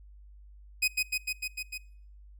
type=tone with echo; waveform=sawtooth; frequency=2509 Hz; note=D#7; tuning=14 cents sharp; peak=-20 dBFS; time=0.82-0.88 s; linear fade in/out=10 ms; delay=150 ms; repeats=6; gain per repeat=-2 dB; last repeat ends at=1.78 s; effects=noise-tail reverb RT60 0.6 s tail -23 dB re dry + added 50 Hz sine -49 dBFS peak until 2.39 s